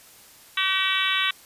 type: harmonic tone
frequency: 381.3 Hz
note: G4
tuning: 48 cents flat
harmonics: 3 / 4 / 5 / 6 / 7 / 8 / 9 / 10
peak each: -29 / -29 / -29 / -29 / -29 / -29 / -29 / -29 dBFS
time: 0.57-1.31 s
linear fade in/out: 5 ms
effects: white hiss -50 dBFS RMS until 1.45 s + resampled to 32000 Hz